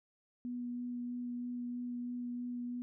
sine tone with vibrato, 243.9 Hz, B3, 21 cents flat, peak -37 dBFS, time 0.45-2.82 s, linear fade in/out 0 ms, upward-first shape sine, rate 3.1 Hz, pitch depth 9 cents each way, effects none

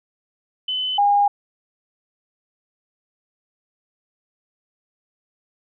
sine tone pair in turn, 3025 / 813.3 Hz, F#7 / G#5, +38 / -36 cents, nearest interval octave + major seventh, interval 2274 cents, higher first, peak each -21 / -13 dBFS, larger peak second, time 0.68-0.98 / 0.98-1.28 s, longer neither, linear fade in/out 5 ms, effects none

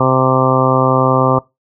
harmonic tone, 130.4 Hz, C3, 5 cents flat, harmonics 1 / 2 / 3 / 4 / 5 / 6 / 7 / 8 / 9, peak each -16 / -18 / -20 / -17 / -20 / -22 / -20 / -20 / -17 dBFS, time 0-1.39 s, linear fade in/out 5 ms, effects noise-tail reverb RT60 0.2 s tail -21 dB re dry

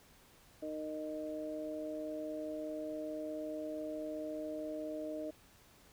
harmonic tone, 154.1 Hz, D#3, 16 cents flat, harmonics 2 / 3 / 4, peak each -42 / -48 / -41 dBFS, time 0.62-5.31 s, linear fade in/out 10 ms, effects pink hiss -63 dBFS RMS until 5.92 s

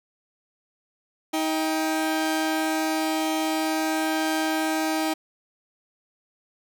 sawtooth tone pair together, 316.1 / 790 Hz, D#4 / G5, +27 / +13 cents, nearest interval octave + major third, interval 1586 cents, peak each -20 / -25 dBFS, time 1.33-5.14 s, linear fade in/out 10 ms, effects none

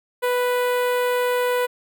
sawtooth tone with notch filter, 493.9 Hz, B4, in tune, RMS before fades -21 dBFS, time 0.22-1.67 s, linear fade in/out 20 ms, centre 5700 Hz, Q 0.63, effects none

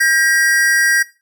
square tone pair together, 1602.2 / 1907 Hz, G6 / A#6, +37 / +39 cents, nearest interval minor third, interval 302 cents, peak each -15 dBFS, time 0-1.03 s, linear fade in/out 10 ms, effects noise-tail reverb RT60 0.3 s tail -18 dB re dry

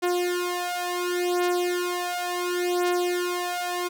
sawtooth beating tone pair, 355 / 355.7 Hz, F4 / F4, +28 / +32 cents, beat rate 0.7 Hz, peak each -23 dBFS, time 0.02-3.89 s, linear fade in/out 20 ms, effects none

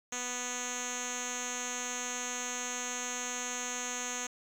5% pulse tone with low-pass filter, 246.9 Hz, B3, in tune, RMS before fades -37 dBFS, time 0.12-4.27 s, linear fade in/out 5 ms, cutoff 6500 Hz, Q 8.2, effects 9-bit

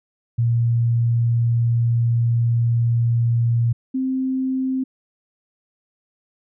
sine tone pair in turn, 117.4 / 261.6 Hz, A#2 / C4, +13 / 0 cents, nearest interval octave + major second, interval 1387 cents, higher second, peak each -15 / -19 dBFS, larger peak first, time 0.38-3.73 / 3.94-4.84 s, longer first, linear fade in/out 10 ms, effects none

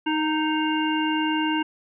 harmonic tone with a mistuned harmonic, 311.1 Hz, D#4, in tune, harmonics 1 / 3 / 5 / 7 / 9, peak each -23 / -27 / -31 / -37 / -30 dBFS, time 0.06-1.63 s, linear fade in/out 10 ms, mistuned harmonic 3, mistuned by -16 cents, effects none

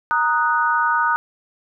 sine chord, D# minor, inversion second, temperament equal, 932.3 / 1244.5 / 1480 Hz, A#5 / D#6 / F#6, 0 / 0 / 0 cents, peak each -20 dBFS, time 0.11-1.16 s, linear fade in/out 0 ms, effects none

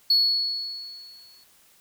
sine tone with exponential decay, 4383 Hz, C#8, 20 cents flat, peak -13 dBFS, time 0.1-1.44 s, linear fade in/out 5 ms, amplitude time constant 290 ms, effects tanh soft clip ceiling -14 dBFS + white hiss -58 dBFS RMS until 1.8 s

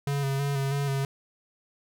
square tone with vibrato, 139 Hz, C#3, 5 cents sharp, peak -26 dBFS, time 0.07-1.05 s, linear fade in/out 2 ms, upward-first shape square, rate 3.1 Hz, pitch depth 28 cents each way, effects none

